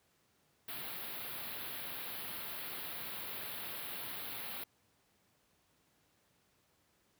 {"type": "band-stop noise", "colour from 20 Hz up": "white", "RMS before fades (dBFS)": -43, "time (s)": [0.68, 4.64], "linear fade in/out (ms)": 5, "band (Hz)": [4300, 11000], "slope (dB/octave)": 48, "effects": ["pink hiss -73 dBFS RMS until 7.19 s", "high-pass 80 Hz 12 dB/octave"]}